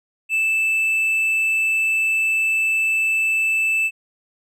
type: tone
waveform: triangle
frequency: 2637 Hz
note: E7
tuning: in tune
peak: -15 dBFS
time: 0.29-3.91 s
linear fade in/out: 50 ms
effects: none